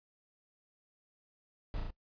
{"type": "noise with echo", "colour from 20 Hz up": "brown", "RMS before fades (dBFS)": -36, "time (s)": [1.74, 1.8], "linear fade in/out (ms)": 0, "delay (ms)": 35, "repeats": 3, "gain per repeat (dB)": -2, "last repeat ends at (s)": 1.905, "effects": ["noise-tail reverb RT60 0.1 s tail -19 dB re dry", "resampled to 11025 Hz"]}